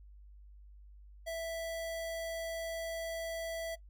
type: tone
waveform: square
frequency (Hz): 659.3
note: E5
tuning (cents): 0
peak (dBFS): -37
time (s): 1.26-3.76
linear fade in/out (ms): 20
effects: noise-tail reverb RT60 0.1 s tail -20 dB re dry + added 50 Hz sine -52 dBFS peak until 3.89 s